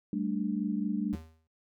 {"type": "chord", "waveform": "sine", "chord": "G suspended second", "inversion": "none", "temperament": "just", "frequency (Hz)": [196, 220.5, 294], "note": ["G3", "A3", "D4"], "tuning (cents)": [0, 4, 2], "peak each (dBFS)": -33, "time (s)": [0.13, 1.15], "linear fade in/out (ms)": 2}
{"type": "tone with exponential decay", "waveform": "square", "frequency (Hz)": 80.1, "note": "E2", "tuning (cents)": -49, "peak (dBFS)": -37, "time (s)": [1.13, 1.47], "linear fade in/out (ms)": 0, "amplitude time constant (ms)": 72}
{"effects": ["noise-tail reverb RT60 0.2 s tail -18 dB re dry"]}